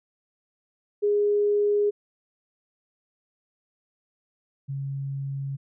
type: tone pair in turn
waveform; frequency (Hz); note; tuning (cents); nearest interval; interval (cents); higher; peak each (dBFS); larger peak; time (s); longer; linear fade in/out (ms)
sine; 412.5 / 137.66; G#4 / C#3; -12 / -12; octave + perfect fifth; 1900; first; -19 / -28; first; 1.02-1.91 / 4.68-5.57; neither; 20
effects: none